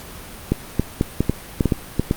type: clicks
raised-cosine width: 3 ms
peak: -3 dBFS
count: 10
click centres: 0.52 / 0.796 / 1.011 / 1.206 / 1.296 / 1.608 / 1.657 / 1.722 / 1.996 / 2.111 s
effects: pink hiss -37 dBFS RMS until 2.16 s + Opus 48 kbps